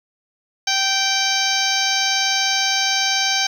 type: harmonic tone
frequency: 779 Hz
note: G5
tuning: 11 cents flat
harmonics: 1 / 2 / 3 / 4 / 5 / 6 / 7 / 8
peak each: -25 / -25 / -25 / -25 / -25 / -25 / -25 / -25 dBFS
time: 0.67-3.47 s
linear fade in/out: 5 ms
effects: 7-bit